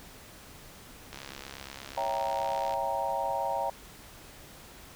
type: click train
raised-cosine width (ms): 0.2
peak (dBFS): -24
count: 111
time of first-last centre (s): 1.13-2.738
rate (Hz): 68.4
type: chord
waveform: sine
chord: C# diminished seventh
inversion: none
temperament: equal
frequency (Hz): 554.4 / 659.3 / 784 / 932.3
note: C#5 / E5 / G5 / Bb5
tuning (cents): 0 / 0 / 0 / 0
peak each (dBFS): -35 / -35 / -33 / -32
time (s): 1.97-3.7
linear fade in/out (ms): 5
effects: pink hiss -50 dBFS RMS until 4.95 s